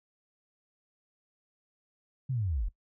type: linear sweep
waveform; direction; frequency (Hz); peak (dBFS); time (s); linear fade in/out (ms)
sine; down; 138.8 to 36.71; -28; 2.29-2.69; 10
effects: noise-tail reverb RT60 0.1 s tail -19 dB re dry